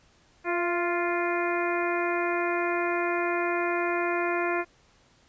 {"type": "harmonic tone with a mistuned harmonic", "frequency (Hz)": 349.2, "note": "F4", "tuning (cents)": 0, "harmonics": [1, 2, 3, 4, 5, 6, 7], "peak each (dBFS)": [-28, -31, -33, -34, -35, -36, -36], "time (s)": [0.44, 4.65], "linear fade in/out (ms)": 50, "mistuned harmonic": 2, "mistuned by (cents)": -32, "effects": ["pink hiss -61 dBFS RMS until 5.28 s", "resampled to 16000 Hz"]}